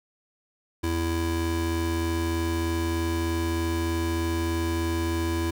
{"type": "tone pair together", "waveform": "square", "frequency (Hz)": [83.22, 332.9], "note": ["E2", "E4"], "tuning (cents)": [17, 17], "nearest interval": "2 octaves", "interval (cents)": 2400, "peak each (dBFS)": -28, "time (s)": [0.83, 5.51], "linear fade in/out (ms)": 10, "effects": []}